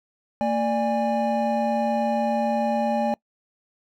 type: tone cluster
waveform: triangle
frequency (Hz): 227.4 / 591 / 822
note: A#3 / D5 / G#5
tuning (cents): -43 / +11 / -18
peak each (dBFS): -23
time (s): 0.41-3.14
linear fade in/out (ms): 0
effects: noise-tail reverb RT60 0.1 s tail -25 dB re dry